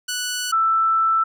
10% pulse / sine tone pair in turn, 1480 / 1325.6 Hz, F#6 / E6, 0 / +9 cents, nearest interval major second, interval 191 cents, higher first, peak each -15 dBFS, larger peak neither, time 0.08-0.52 / 0.52-1.24 s, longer second, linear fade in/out 10 ms, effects none

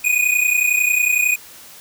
square tone pair together, 2458 / 2489 Hz, D#7 / D#7, -22 / 0 cents, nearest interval unison, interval 22 cents, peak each -18 dBFS, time 0.04-1.36 s, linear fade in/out 10 ms, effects white hiss -41 dBFS RMS until 1.8 s

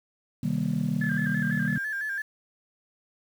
sine chord, C minor seventh, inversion none, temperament just, 130.81 / 156.98 / 196.22 / 235.5 Hz, C3 / Eb3 / G3 / Bb3, 0 / +16 / +2 / +18 cents, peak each -32 / -28 / -28 / -29 dBFS, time 0.43-1.78 s, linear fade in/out 5 ms
sine tone with vibrato, 1661.2 Hz, G#6, in tune, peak -28 dBFS, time 1.01-2.22 s, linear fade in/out 5 ms, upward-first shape square, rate 6 Hz, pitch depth 65 cents each way
effects tanh soft clip ceiling -17 dBFS + 8-bit

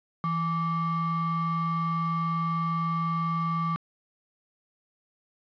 triangle ring-modulated tone, 499.1 Hz, B4, 18 cents sharp, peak -20 dBFS, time 0.24-3.76 s, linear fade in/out 0 ms, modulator 664 Hz, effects resampled to 11025 Hz + 9-bit

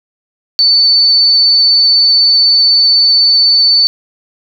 sine tone, 4508 Hz, C#8, 28 cents sharp, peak -5 dBFS, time 0.59-3.87 s, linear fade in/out 0 ms, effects none

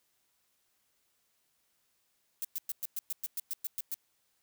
violet noise bursts, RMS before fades -35 dBFS, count 12, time 2.42-3.942 s, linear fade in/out 0 ms, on 26 ms, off 110 ms, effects white hiss -75 dBFS RMS until 4.42 s

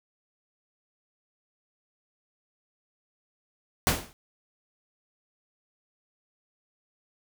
pink noise with exponential decay, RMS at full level -19 dBFS, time 3.87-4.13 s, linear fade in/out 0 ms, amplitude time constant 56 ms, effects none

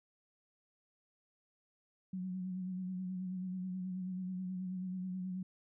sine tone with vibrato, 184.6 Hz, F#3, 4 cents flat, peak -37 dBFS, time 2.13-5.43 s, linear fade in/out 5 ms, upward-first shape sine, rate 9.3 Hz, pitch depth 36 cents each way, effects none

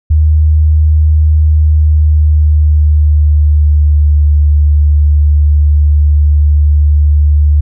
sine tone with pitch glide, 77 to 73.95 Hz, D#2 to D2, -17 to +13 cents, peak -4 dBFS, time 0.1-7.61 s, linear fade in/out 10 ms, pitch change -70 cents, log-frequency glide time 1.38-4.27 s, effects none

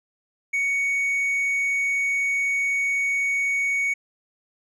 triangle tone, 2232 Hz, C#7, 11 cents sharp, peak -19 dBFS, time 0.53-3.94 s, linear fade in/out 10 ms, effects resampled to 24000 Hz

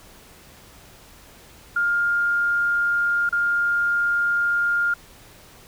sine tone with dropouts, 1408 Hz, F6, 14 cents sharp, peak -18 dBFS, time 1.76-4.94 s, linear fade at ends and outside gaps 5 ms, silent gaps 3.292-3.325 s, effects pink hiss -48 dBFS RMS until 5.67 s

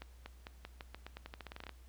accelerating click train, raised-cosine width 0.3 ms, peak -29 dBFS, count 18, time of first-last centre 0.02-1.693 s, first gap 240 ms, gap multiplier 0.87, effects added 61 Hz sine -54 dBFS peak until 1.88 s + pink hiss -67 dBFS RMS until 1.88 s

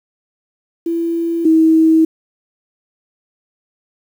sine tone pair in turn, 334.7 / 320.9 Hz, E4 / E4, +26 / -46 cents, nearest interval minor second, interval 72 cents, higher first, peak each -15 / -7 dBFS, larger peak second, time 0.86-1.45 / 1.45-2.05 s, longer second, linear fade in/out 5 ms, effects 7-bit

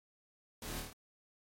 pink noise with echo, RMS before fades -45 dBFS, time 0.62-0.8 s, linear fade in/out 2 ms, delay 26 ms, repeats 5, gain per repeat -2 dB, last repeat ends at 0.93 s, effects MP3 64 kbps

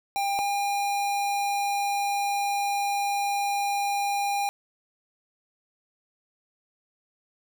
square tone pair in turn, 798 / 805.9 Hz, G5 / G5, +31 / +48 cents, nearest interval unison, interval 17 cents, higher second, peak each -25 dBFS, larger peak neither, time 0.16-0.39 / 0.39-4.49 s, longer second, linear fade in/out 0 ms, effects none

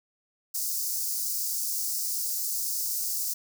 white high-pass noise, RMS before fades -30 dBFS, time 0.54-3.34 s, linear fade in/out 10 ms, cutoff 4800 Hz, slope 48 dB/octave, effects none

